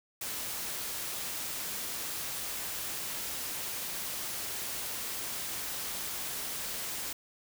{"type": "noise", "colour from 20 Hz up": "white", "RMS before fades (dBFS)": -37, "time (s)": [0.21, 7.13], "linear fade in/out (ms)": 5, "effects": []}